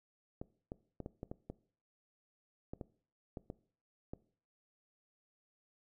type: clicks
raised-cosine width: 2 ms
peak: -29 dBFS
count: 12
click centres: 0.415 / 0.719 / 1.003 / 1.061 / 1.231 / 1.315 / 1.5 / 2.735 / 2.812 / 3.372 / 3.501 / 4.135 s
effects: noise-tail reverb RT60 0.5 s tail -20 dB re dry